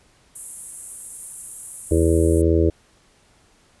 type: high-pass noise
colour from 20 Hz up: pink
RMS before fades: -32 dBFS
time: 0.35-2.42 s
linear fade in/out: 10 ms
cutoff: 8400 Hz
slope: 48 dB/octave
type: harmonic tone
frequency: 82.41 Hz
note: E2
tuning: in tune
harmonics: 1 / 2 / 3 / 4 / 5 / 6 / 7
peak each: -18 / -29 / -30 / -19 / -21 / -25 / -28 dBFS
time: 1.91-2.7 s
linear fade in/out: 5 ms
effects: pink hiss -57 dBFS RMS until 3.8 s + resampled to 24000 Hz